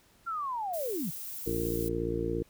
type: linear sweep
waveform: sine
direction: down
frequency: 1396.9 to 136.5 Hz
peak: -31 dBFS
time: 0.26-1.11 s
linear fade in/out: 20 ms
type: noise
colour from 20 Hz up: violet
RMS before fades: -40 dBFS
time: 0.73-1.89 s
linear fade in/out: 10 ms
type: harmonic tone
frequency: 57.3 Hz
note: A#1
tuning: 29 cents flat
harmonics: 1 / 2 / 3 / 4 / 5 / 6 / 7 / 8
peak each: -38 / -39 / -39 / -45 / -38 / -34 / -41 / -34 dBFS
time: 1.46-2.43 s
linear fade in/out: 10 ms
effects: pink hiss -63 dBFS RMS until 2.49 s